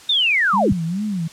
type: linear sweep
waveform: sine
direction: down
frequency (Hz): 3713 to 50.2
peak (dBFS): -14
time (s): 0.09-0.73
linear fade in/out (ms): 5
type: tone with vibrato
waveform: sine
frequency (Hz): 186.6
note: F#3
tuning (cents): +15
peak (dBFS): -20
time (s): 0.53-1.28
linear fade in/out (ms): 10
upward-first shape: sine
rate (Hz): 2.4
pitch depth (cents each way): 240
effects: white hiss -43 dBFS RMS until 1.32 s + low-pass 8000 Hz 12 dB/octave